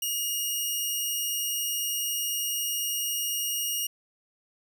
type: tone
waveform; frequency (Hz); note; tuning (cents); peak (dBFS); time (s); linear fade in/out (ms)
10% pulse; 2862; F7; +42; -19; 0.02-3.87; 5
effects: none